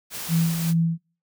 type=noise; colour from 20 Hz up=white; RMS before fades=-33 dBFS; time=0.1-0.74 s; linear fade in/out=50 ms
type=tone with tremolo; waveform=sine; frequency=165.7 Hz; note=E3; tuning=9 cents sharp; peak=-17 dBFS; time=0.28-0.98 s; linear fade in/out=50 ms; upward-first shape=sine; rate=2.5 Hz; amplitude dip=60%
effects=noise-tail reverb RT60 0.4 s tail -24 dB re dry